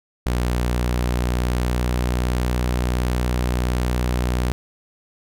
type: tone with pitch glide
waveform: sawtooth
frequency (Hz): 60.7 to 61.41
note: B1 to B1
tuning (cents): -29 to -9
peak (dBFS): -15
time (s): 0.26-4.52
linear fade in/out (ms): 0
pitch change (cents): +20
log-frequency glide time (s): 0.65-2.34
effects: none